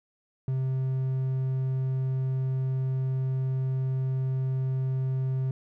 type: tone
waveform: triangle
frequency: 131.4 Hz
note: C3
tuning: 8 cents sharp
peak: -23 dBFS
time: 0.48-5.51 s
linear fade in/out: 2 ms
effects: none